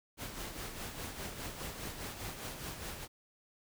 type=noise with tremolo; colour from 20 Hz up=pink; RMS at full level=-41 dBFS; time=0.17-3.08 s; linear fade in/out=50 ms; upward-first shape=sine; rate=4.9 Hz; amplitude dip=50%; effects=none